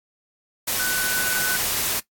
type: tone in noise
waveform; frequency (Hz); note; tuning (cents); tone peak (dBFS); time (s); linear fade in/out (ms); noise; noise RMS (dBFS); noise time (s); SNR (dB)
sine; 1499; F#6; +22; -24; 0.79-1.57; 10; white; -24; 0.67-2; -3
effects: noise-tail reverb RT60 0.1 s tail -17 dB re dry + AAC 64 kbps